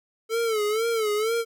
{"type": "tone with vibrato", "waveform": "square", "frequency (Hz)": 440, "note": "A4", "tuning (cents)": 0, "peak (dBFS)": -23, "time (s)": [0.29, 1.45], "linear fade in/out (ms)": 50, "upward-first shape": "sine", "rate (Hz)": 2.1, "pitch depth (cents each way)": 99, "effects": []}